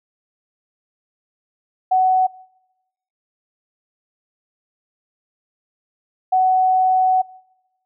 sine tone pair in turn, 747 / 747 Hz, F#5 / F#5, +16 / +16 cents, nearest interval unison, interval 0 cents, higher neither, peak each -12 dBFS, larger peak neither, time 1.91-2.27 / 6.32-7.22 s, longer second, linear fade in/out 10 ms, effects noise-tail reverb RT60 0.9 s tail -24 dB re dry

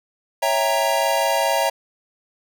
square chord, C# diminished seventh, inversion none, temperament equal with one note detuned, 554.4 / 659.3 / 794.9 / 932.3 Hz, C#5 / E5 / G5 / Bb5, 0 / 0 / +24 / 0 cents, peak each -24 / -23 / -26 / -23 dBFS, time 0.42-1.7 s, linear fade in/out 10 ms, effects none

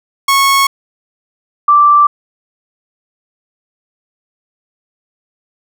sawtooth / sine tone pair in turn, 1100 / 1171.8 Hz, C#6 / D6, -14 / -4 cents, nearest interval minor second, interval 110 cents, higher second, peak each -4 dBFS, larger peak neither, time 0.28-0.67 / 1.68-2.07 s, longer neither, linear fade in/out 5 ms, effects none

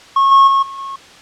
triangle tone with level steps, 1092 Hz, C#6, 26 cents flat, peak -7 / -3 / -8 / -25 / -22 dBFS, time 0.16-0.96 s, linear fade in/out 5 ms, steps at 0.31 / 0.47 / 0.62 / 0.78 s, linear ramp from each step 10 ms, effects white hiss -40 dBFS RMS until 1.21 s + low-pass 5000 Hz 12 dB/octave

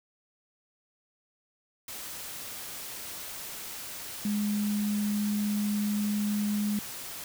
sine tone in noise, 207.7 Hz, G#3, in tune, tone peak -26 dBFS, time 4.25-6.79 s, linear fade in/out 2 ms, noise white, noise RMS -40 dBFS, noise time 1.88-7.24 s, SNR +11 dB, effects none

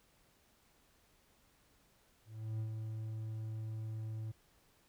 triangle tone with ADSR envelope, 110 Hz, A2, in tune, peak -33 dBFS, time 2.25-4.32 s, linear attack 350 ms, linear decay 81 ms, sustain -4 dB, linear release 11 ms, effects pink hiss -70 dBFS RMS until 4.88 s

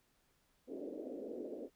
pink band-pass noise, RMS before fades -45 dBFS, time 0.67-1.7 s, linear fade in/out 50 ms, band 250 to 570 Hz, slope 48 dB/octave, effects pink hiss -75 dBFS RMS until 1.75 s

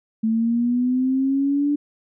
sine linear sweep, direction up, 219.8 to 292.8 Hz, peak -17 dBFS, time 0.23-1.76 s, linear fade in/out 10 ms, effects none

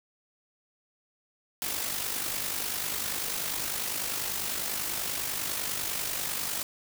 white noise with amplitude modulation, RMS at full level -30 dBFS, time 1.62-6.63 s, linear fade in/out 0 ms, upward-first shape sine, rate 50.1 Hz, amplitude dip 50%, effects none

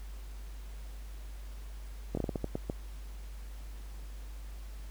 slowing click train, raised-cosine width 2 ms, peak -19 dBFS, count 9, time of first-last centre 2.15-2.699 s, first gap 23 ms, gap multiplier 1.3, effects added 50 Hz sine -41 dBFS peak until 4.9 s + pink hiss -57 dBFS RMS until 4.9 s

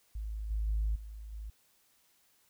sine tone with level steps, 53.3 Hz, G#1, 46 cents sharp, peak -35 / -29 / -27 / -42 / -39 dBFS, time 0.15-1.5 s, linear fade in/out 5 ms, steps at 0.5 / 0.67 / 0.95 / 1.32 s, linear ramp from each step 10 ms, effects tanh soft clip ceiling -24 dBFS + white hiss -69 dBFS RMS until 2.49 s

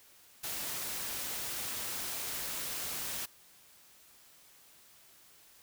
white noise, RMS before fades -38 dBFS, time 0.43-3.26 s, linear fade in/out 10 ms, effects white hiss -60 dBFS RMS until 5.62 s

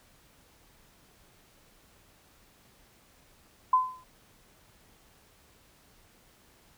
sine tone with exponential decay, 1021 Hz, C6, 43 cents flat, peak -16 dBFS, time 3.73-4.04 s, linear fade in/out 5 ms, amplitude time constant 66 ms, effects pink hiss -61 dBFS RMS until 6.77 s

